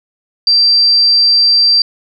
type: tone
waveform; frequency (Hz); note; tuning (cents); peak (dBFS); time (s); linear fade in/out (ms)
sine; 4700; D8; +1; -6; 0.47-1.82; 2
effects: none

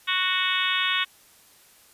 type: harmonic tone with a mistuned harmonic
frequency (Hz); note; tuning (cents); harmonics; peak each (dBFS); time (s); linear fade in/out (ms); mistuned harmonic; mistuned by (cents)
370; F#4; 0; 3 / 4 / 5 / 6 / 7 / 8 / 9 / 10; -30 / -30 / -30 / -30 / -30 / -30 / -30 / -30; 0.07-1.05; 20; 10; -19
effects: white hiss -55 dBFS RMS until 1.93 s + resampled to 32000 Hz

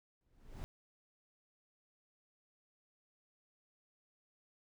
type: noise with exponential growth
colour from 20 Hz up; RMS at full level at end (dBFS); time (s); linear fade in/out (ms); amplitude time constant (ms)
brown; -41; 0.21-0.64; 0; 93
effects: none

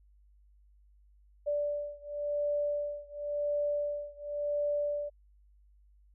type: beating tone pair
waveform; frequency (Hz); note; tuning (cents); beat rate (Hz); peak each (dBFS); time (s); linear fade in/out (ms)
sine; 584 / 584.93; D5 / D5; -10 / -7; 0.93; -33 / -34; 1.46-5.1; 20
effects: added 50 Hz sine -59 dBFS peak until 6.14 s

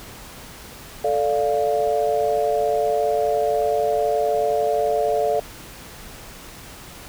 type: chord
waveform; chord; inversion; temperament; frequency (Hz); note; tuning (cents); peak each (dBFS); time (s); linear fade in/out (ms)
sine; D minor; second; equal; 440 / 587.3 / 698.5; A4 / D5 / F5; 0 / 0 / 0; -22; 1.04-5.4; 5
effects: pink hiss -40 dBFS RMS until 7.08 s

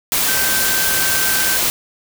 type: tone in noise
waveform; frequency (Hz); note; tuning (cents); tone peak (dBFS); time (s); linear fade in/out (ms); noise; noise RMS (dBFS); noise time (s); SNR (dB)
sine; 1552; G6; -18; -22; 0.28-1.57; 0; white; -17; 0.12-1.7; -8
effects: none

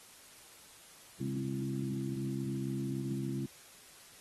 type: harmonic tone with a mistuned harmonic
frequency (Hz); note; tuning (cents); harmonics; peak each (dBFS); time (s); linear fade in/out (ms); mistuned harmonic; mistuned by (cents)
67.3; C2; +49; 2 / 3 / 4 / 5; -37 / -39 / -40 / -41; 1.2-3.46; 5; 4; -22
effects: white hiss -56 dBFS RMS until 4.2 s + AAC 32 kbps

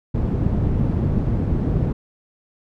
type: low-pass noise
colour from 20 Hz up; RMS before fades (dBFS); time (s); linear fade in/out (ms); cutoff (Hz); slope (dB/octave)
white; -20; 0.14-1.93; 10; 170; 12
effects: none

